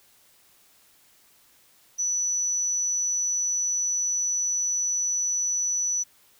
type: tone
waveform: sine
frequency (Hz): 5940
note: F#8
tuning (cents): +6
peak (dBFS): -23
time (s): 1.98-6.04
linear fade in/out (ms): 20
effects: white hiss -59 dBFS RMS until 6.39 s